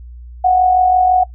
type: tone with amplitude modulation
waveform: sine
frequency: 736 Hz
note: F#5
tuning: 9 cents flat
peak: -6 dBFS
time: 0.44-1.24 s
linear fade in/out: 10 ms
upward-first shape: sine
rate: 46 Hz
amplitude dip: 45%
effects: noise-tail reverb RT60 0.1 s tail -18 dB re dry + added 60 Hz sine -31 dBFS peak until 1.34 s